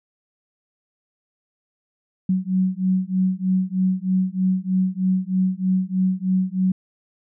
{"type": "beating tone pair", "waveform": "sine", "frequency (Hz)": [185, 188.2], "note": ["F#3", "F#3"], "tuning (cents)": [0, 30], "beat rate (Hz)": 3.2, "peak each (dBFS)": -21, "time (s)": [2.29, 6.72], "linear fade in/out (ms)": 5, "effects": []}